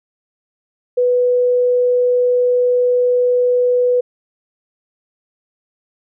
sine tone, 493.9 Hz, B4, in tune, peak -11 dBFS, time 0.97-4.01 s, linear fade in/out 10 ms, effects none

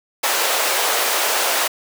pink high-pass noise, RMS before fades -19 dBFS, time 0.23-1.68 s, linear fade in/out 10 ms, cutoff 480 Hz, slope 24 dB/octave, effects none

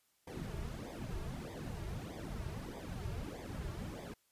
brown noise with flanger, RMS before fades -43 dBFS, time 0.27-4.14 s, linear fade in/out 5 ms, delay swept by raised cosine 0.7 to 4 ms, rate 1.6 Hz, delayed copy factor -1, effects white hiss -75 dBFS RMS until 4.31 s + resampled to 32000 Hz

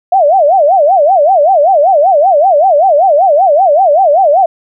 sine tone with vibrato, 670 Hz, E5, 28 cents sharp, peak -4 dBFS, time 0.12-4.46 s, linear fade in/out 5 ms, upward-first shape sine, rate 5.2 Hz, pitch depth 280 cents each way, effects none

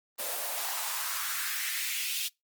white noise with high-pass filter sweep, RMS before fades -33 dBFS, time 0.18-2.29 s, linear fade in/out 20 ms, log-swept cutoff 510 to 3100 Hz, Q 2.5, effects noise-tail reverb RT60 0.2 s tail -26 dB re dry + Opus 24 kbps

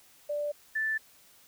sine tone pair in turn, 587.3 / 1759.9 Hz, D5 / A6, 0 / 0 cents, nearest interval octave + perfect fifth, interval 1900 cents, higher second, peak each -29 / -27 dBFS, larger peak second, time 0.29-0.52 / 0.75-0.98 s, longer neither, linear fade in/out 10 ms, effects white hiss -59 dBFS RMS until 1.47 s

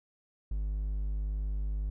triangle tone, 50.9 Hz, G#1, 34 cents flat, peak -28 dBFS, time 0.51-1.9 s, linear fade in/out 5 ms, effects none

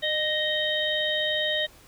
harmonic tone with a mistuned harmonic, 622.3 Hz, D#5, in tune, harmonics 1 / 3 / 5 / 6, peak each -29 / -29 / -29 / -29 dBFS, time 0.02-1.67 s, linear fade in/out 20 ms, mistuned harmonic 1, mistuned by -34 cents, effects pink hiss -53 dBFS RMS until 1.87 s

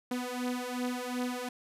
sawtooth beating tone pair, 246.9 / 249.6 Hz, B3 / B3, 0 / +19 cents, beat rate 2.7 Hz, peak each -32 / -31 dBFS, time 0.11-1.49 s, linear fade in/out 5 ms, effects resampled to 32000 Hz

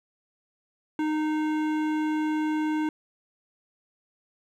triangle tone with hard clipping, 308.1 Hz, D#4, 17 cents flat, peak -26 dBFS, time 0.99-2.89 s, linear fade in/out 2 ms, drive 18 dB, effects none

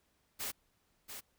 white noise with echo, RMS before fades -39 dBFS, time 0.39-0.52 s, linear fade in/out 20 ms, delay 690 ms, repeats 1, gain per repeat -7 dB, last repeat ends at 1.21 s, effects pink hiss -75 dBFS RMS until 1.38 s

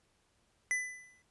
square tone with exponential decay, 2000 Hz, B6, 21 cents sharp, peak -28 dBFS, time 0.71-1.22 s, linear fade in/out 0 ms, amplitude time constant 110 ms, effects pink hiss -73 dBFS RMS until 1.3 s + resampled to 24000 Hz

